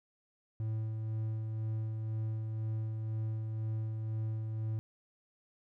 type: tone with tremolo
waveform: triangle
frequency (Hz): 110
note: A2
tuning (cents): 0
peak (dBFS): -30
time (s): 0.6-4.79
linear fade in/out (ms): 0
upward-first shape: sine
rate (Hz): 2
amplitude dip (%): 30
effects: none